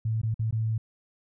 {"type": "tone with dropouts", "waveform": "sine", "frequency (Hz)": 111.1, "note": "A2", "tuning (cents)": 17, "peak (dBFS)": -24, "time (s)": [0.05, 0.78], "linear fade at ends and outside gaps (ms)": 5, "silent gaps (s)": [[0.216, 0.232], [0.343, 0.393], [0.51, 0.525]], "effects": []}